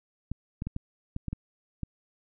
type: clicks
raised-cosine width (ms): 5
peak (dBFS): -20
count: 8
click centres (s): 0.316 / 0.621 / 0.67 / 0.764 / 1.164 / 1.283 / 1.33 / 1.833
effects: none